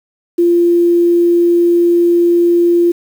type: tone with quantisation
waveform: sine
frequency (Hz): 345.2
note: F4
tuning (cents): -20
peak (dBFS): -7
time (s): 0.38-2.92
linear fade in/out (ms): 10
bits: 6
effects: none